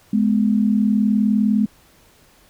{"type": "tone pair together", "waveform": "sine", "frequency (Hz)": [210, 249.7], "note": ["G#3", "B3"], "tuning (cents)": [19, 19], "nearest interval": "minor third", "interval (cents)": 300, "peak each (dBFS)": [-15, -20], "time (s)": [0.13, 1.66], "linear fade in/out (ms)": 5, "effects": ["pink hiss -53 dBFS RMS until 2.49 s"]}